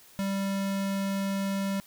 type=tone; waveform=square; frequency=196 Hz; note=G3; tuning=in tune; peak=-28 dBFS; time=0.19-1.8 s; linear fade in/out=0 ms; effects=white hiss -55 dBFS RMS until 1.86 s